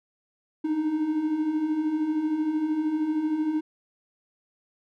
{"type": "beating tone pair", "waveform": "triangle", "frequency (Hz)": [298.4, 311.4], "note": ["D4", "D#4"], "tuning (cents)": [28, 2], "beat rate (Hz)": 13, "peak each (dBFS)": [-30, -22], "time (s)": [0.64, 3.61], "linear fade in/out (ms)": 10, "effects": []}